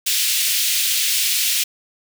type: high-pass noise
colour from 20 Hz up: pink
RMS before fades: -19 dBFS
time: 0.06-1.64 s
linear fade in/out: 10 ms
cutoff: 2600 Hz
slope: 24 dB/octave
effects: none